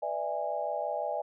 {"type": "chord", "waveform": "sine", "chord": "E dominant seventh", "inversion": "second", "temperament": "just", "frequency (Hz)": [494.4, 593.3, 659.3, 824.1], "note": ["B4", "D5", "E5", "G#5"], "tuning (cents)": [2, 18, 0, -14], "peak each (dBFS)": [-40, -34, -35, -35], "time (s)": [0.02, 1.22], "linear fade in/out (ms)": 10, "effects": []}